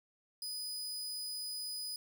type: tone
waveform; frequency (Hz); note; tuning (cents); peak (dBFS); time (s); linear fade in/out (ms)
sawtooth; 4978; D#8; 0; -36; 0.42-1.96; 2
effects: none